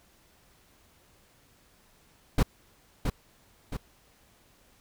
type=noise with echo; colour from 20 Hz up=brown; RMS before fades=-20 dBFS; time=2.38-2.43 s; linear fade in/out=5 ms; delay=670 ms; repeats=2; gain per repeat=-6 dB; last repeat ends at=3.77 s; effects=pink hiss -62 dBFS RMS until 4.8 s